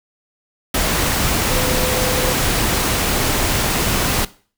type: tone in noise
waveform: sine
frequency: 508 Hz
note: B4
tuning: 49 cents sharp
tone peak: -23 dBFS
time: 1.5-2.33 s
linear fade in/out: 5 ms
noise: pink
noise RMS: -18 dBFS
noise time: 0.74-4.25 s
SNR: -8 dB
effects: noise-tail reverb RT60 0.4 s tail -18 dB re dry